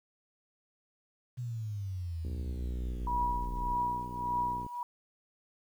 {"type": "exponential sweep", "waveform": "sine", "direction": "down", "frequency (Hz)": [125.6, 36.71], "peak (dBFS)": -34, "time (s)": [1.37, 3.76], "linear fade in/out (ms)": 20}
{"type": "click train", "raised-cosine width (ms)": 3, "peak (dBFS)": -31, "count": 149, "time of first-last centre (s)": [2.25, 4.664], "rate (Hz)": 61.3}
{"type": "tone with tremolo", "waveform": "sine", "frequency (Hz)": 969, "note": "B5", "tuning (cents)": -33, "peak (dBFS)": -27, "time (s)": [3.07, 4.83], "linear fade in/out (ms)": 2, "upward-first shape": "triangle", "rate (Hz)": 1.7, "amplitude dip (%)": 85}
{"effects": ["10-bit"]}